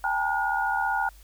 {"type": "tone cluster", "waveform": "sine", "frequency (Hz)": [794, 873, 948, 1440], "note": ["G5", "A5", "A#5", "F#6"], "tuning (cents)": [22, -14, 29, -47], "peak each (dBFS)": [-28, -29, -33, -27], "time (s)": [0.04, 1.09], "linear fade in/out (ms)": 2, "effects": ["added 50 Hz sine -48 dBFS peak until 1.23 s", "white hiss -57 dBFS RMS until 1.23 s"]}